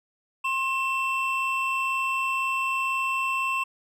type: tone pair together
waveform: triangle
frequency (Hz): 1063 / 2679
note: C6 / E7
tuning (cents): +27 / +27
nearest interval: octave + major third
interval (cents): 1600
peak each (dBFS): -25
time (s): 0.44-3.64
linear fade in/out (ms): 10
effects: none